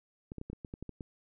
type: clicks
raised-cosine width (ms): 3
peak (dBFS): -28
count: 10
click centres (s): 0.319 / 0.383 / 0.414 / 0.5 / 0.531 / 0.648 / 0.739 / 0.826 / 0.893 / 1.008
effects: none